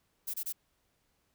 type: noise bursts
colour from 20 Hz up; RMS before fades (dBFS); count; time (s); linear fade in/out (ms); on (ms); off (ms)
violet; -36; 3; 0.27-0.527; 10; 69; 25
effects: pink hiss -75 dBFS RMS until 1.34 s